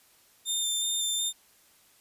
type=tone with vibrato; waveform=20% pulse; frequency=3600 Hz; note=A7; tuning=39 cents sharp; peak=-21 dBFS; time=0.45-1.33 s; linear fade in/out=50 ms; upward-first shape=square; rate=2.7 Hz; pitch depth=10 cents each way; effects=white hiss -61 dBFS RMS until 2 s + resampled to 32000 Hz

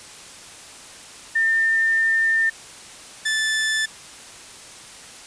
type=tone pair in turn; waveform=sine / sawtooth; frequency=1803 / 1754.7 Hz; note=A6 / A6; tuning=+42 / -5 cents; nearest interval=unison; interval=47 cents; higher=first; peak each=-16 dBFS; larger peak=neither; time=1.35-2.5 / 3.25-3.86 s; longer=first; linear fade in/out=10 ms; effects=white hiss -41 dBFS RMS until 5.26 s + resampled to 22050 Hz

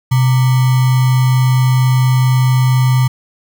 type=tone with sample-and-hold; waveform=sine; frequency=127.8 Hz; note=C3; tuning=40 cents flat; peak=-8 dBFS; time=0.11-3.08 s; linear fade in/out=10 ms; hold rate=1050 Hz; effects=none

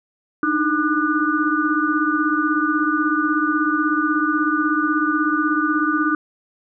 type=tone cluster; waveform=sine; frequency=298.6 / 314.9 / 1203 / 1475 Hz; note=D4 / D#4 / D6 / F#6; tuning=+29 / +21 / +41 / -6 cents; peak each=-22 dBFS; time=0.43-6.15 s; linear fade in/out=2 ms; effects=none

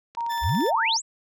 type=click train; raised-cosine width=0.2 ms; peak=-27 dBFS; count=10; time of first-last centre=0.15-0.664 s; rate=17.5 Hz
type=tone with pitch glide; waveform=sine; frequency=932.3 to 904.7 Hz; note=A#5 to A5; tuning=0 to +48 cents; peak=-25 dBFS; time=0.17-0.97 s; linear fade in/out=5 ms; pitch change=-52 cents; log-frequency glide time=0.58-0.78 s
type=tone; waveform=20% pulse; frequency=1760 Hz; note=A6; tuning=in tune; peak=-27 dBFS; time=0.29-0.71 s; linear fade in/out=20 ms
type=exponential sweep; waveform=sine; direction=up; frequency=56.5 to 8330 Hz; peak=-21 dBFS; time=0.41-1.02 s; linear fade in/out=50 ms
effects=none

